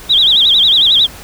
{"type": "tone with vibrato", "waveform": "sine", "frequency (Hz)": 3520, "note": "A7", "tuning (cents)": 0, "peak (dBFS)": -6, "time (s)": [0.09, 1.07], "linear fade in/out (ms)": 20, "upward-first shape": "sine", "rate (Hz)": 11, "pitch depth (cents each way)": 190, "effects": ["pink hiss -33 dBFS RMS until 1.23 s"]}